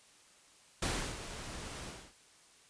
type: noise with ADSR envelope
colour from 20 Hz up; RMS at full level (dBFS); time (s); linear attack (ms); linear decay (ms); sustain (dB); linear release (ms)
pink; -33; 0.82-2.14; 6; 330; -11; 300
effects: white hiss -62 dBFS RMS until 2.69 s + resampled to 22050 Hz